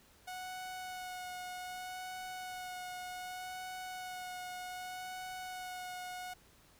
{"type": "tone with vibrato", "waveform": "sawtooth", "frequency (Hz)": 734, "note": "F#5", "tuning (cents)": -14, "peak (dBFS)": -38, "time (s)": [0.27, 6.34], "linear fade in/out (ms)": 10, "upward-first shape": "sine", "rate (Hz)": 0.65, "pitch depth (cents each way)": 15, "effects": ["pink hiss -64 dBFS RMS until 6.79 s"]}